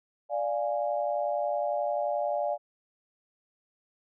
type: chord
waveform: sine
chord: D diminished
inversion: none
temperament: equal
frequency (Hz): 587.3 / 698.5 / 830.6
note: D5 / F5 / Ab5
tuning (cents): 0 / 0 / 0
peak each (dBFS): -29 / -31 / -34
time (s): 0.29-2.58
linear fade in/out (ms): 50
effects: none